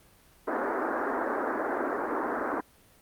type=band-pass noise; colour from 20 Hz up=pink; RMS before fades=-30 dBFS; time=0.47-2.61 s; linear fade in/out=10 ms; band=260 to 1700 Hz; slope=48 dB/octave; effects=pink hiss -59 dBFS RMS until 3.01 s + Opus 32 kbps